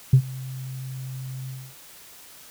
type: tone with ADSR envelope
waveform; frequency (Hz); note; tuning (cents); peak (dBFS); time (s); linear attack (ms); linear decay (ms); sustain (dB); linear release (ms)
sine; 130.81; C3; 0; -7; 0.13-1.75; 6; 76; -24; 260
effects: tanh soft clip ceiling -6 dBFS + white hiss -47 dBFS RMS until 2.5 s